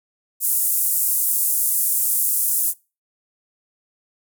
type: band-pass noise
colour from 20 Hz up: white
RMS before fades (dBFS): -20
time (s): 0.4-2.74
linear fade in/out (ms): 50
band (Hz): 8800 to 16000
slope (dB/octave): 24
effects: noise-tail reverb RT60 0.3 s tail -23 dB re dry